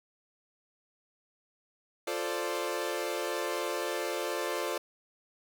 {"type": "chord", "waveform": "sawtooth", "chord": "D minor seventh", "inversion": "first", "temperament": "equal", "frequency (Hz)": [349.2, 440, 523.3, 587.3], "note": ["F4", "A4", "C5", "D5"], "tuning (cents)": [0, 0, 0, 0], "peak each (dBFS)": -33, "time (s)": [2.07, 4.78], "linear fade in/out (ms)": 5, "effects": []}